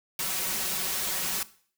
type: noise with comb filter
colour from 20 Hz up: white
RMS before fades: -30 dBFS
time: 0.19-1.43 s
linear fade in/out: 2 ms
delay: 5.3 ms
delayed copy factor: +0.8
effects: noise-tail reverb RT60 0.5 s tail -17 dB re dry